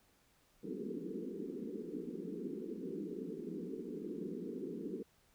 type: band-pass noise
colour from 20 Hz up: white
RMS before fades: -43 dBFS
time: 0.63-5.03 s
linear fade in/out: 10 ms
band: 170 to 450 Hz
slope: 96 dB/octave
effects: pink hiss -71 dBFS RMS until 5.34 s